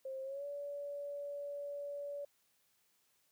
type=tone with pitch glide; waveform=sine; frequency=531 to 572.4 Hz; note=C5 to D5; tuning=+25 to -45 cents; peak=-40 dBFS; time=0.05-2.25 s; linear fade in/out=5 ms; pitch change=+130 cents; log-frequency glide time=0.23-0.45 s; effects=white hiss -75 dBFS RMS until 3.31 s + high-pass 60 Hz 12 dB/octave